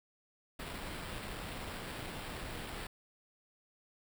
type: noise with sample-and-hold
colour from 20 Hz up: pink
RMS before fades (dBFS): -43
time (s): 0.59-2.87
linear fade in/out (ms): 5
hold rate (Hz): 6300
effects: none